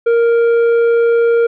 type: tone with tanh clipping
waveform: sine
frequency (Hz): 466.2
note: A#4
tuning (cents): 0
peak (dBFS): -10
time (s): 0.06-1.47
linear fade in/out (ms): 10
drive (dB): 7
effects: none